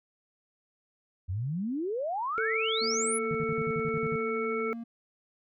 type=exponential sweep; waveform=sine; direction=up; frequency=84.4 to 11000 Hz; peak=-29 dBFS; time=1.28-3.19 s; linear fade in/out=20 ms
type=harmonic tone; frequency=443.7 Hz; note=A4; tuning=14 cents sharp; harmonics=1 / 3 / 5; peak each=-30 / -35 / -37 dBFS; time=2.38-4.73 s; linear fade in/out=0 ms
type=tone; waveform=triangle; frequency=231.7 Hz; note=A#3; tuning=10 cents flat; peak=-34 dBFS; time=2.81-4.84 s; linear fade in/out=10 ms
type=tone bursts; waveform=sine; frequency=157.1 Hz; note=D#3; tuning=17 cents sharp; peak=-31 dBFS; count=10; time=3.31-4.158 s; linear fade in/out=0 ms; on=38 ms; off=52 ms
effects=none